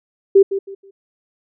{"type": "tone with echo", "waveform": "sine", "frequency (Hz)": 392, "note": "G4", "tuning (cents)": 0, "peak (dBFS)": -5, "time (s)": [0.35, 0.43], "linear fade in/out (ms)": 10, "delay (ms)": 160, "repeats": 3, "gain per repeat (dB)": -12, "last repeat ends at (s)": 0.91, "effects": []}